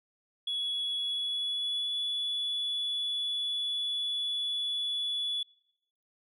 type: tone with pitch glide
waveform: sine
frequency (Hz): 3373 to 3424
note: G#7 to A7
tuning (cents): +26 to -48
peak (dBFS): -28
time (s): 0.47-5.43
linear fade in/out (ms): 5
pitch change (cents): +26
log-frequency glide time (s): 1.01-1.96
effects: noise-tail reverb RT60 0.8 s tail -22 dB re dry + tanh soft clip ceiling -27 dBFS